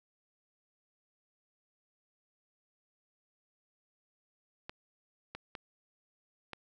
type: clicks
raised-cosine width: 0.3 ms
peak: -25 dBFS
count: 4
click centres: 4.695 / 5.35 / 5.552 / 6.533 s
effects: none